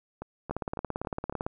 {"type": "two click trains", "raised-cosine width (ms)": 1, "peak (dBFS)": [-17, -23], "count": [18, 5], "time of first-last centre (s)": [[0.51, 1.465], [0.22, 1.325]], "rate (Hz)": [17.8, 3.62], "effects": []}